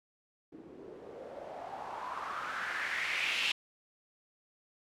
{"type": "noise with low-pass filter sweep", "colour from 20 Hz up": "blue", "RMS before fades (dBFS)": -38, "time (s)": [0.52, 3.52], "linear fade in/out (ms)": 5, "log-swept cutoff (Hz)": [300, 3000], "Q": 4, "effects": []}